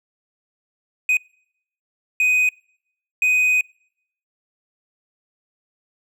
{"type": "tone bursts at uneven times", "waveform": "triangle", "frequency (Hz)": 2500, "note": "D#7", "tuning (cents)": 8, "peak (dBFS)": -13, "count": 3, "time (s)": [[1.09, 1.17], [2.2, 2.49], [3.22, 3.61]], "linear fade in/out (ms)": 2, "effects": ["noise-tail reverb RT60 0.7 s tail -26 dB re dry"]}